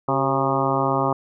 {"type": "harmonic tone with a mistuned harmonic", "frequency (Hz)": 135.9, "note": "C#3", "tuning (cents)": -34, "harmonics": [1, 2, 3, 4, 5, 6, 7, 8, 9], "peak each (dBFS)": [-27, -27, -27, -27, -27, -27, -27, -27, -27], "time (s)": [0.08, 1.13], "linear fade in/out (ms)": 5, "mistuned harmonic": 3, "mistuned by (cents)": -67, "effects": []}